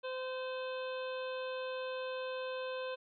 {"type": "harmonic tone with a mistuned harmonic", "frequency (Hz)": 515, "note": "C5", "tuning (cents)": -28, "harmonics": [1, 2, 3, 5, 6, 7, 8], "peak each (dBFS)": [-38, -46, -48, -49, -54, -53, -58], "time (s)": [0.03, 2.96], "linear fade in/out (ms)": 20, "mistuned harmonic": 7, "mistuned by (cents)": -16, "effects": []}